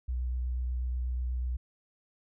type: tone with vibrato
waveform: sine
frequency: 62 Hz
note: B1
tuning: 7 cents sharp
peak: -29 dBFS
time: 0.08-1.57 s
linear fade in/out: 10 ms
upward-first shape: sine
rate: 8.2 Hz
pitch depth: 15 cents each way
effects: none